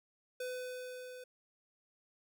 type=tone with level ramp; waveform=square; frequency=503 Hz; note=B4; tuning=32 cents sharp; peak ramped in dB=-38 to -48 dBFS; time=0.4-1.24 s; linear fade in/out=5 ms; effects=none